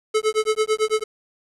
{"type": "tone with tremolo", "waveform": "square", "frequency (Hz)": 433.1, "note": "A4", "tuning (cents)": -27, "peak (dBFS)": -16, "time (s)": [0.14, 1.04], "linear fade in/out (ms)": 10, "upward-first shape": "sine", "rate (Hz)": 9, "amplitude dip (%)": 100, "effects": ["resampled to 24000 Hz", "8-bit"]}